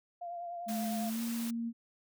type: tone with vibrato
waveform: sine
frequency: 694 Hz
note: F5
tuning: 11 cents flat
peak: -38 dBFS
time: 0.21-1.1 s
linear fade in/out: 10 ms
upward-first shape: triangle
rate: 10 Hz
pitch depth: 36 cents each way
type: tone with pitch glide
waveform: sine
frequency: 216.3 to 231.8 Hz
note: A3 to A#3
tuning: -29 to -10 cents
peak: -33 dBFS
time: 0.66-1.73 s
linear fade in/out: 50 ms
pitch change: +119 cents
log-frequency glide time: 1.04-1.21 s
type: high-pass noise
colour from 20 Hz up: white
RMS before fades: -44 dBFS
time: 0.68-1.51 s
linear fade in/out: 10 ms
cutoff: 240 Hz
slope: 12 dB/octave
effects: none